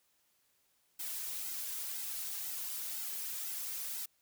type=noise with flanger; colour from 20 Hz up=blue; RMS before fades=-40 dBFS; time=0.99-4.06 s; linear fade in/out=10 ms; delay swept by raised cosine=1.7 to 3.6 ms; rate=2 Hz; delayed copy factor=-0.95; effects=white hiss -74 dBFS RMS until 4.21 s